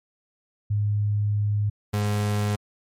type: tone pair in turn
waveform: sine / 35% pulse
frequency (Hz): 103.8 / 103.8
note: G#2 / G#2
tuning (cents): 0 / 0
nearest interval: unison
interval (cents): 0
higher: neither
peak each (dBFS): -20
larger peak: neither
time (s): 0.7-1.7 / 1.93-2.56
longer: first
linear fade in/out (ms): 10
effects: MP3 64 kbps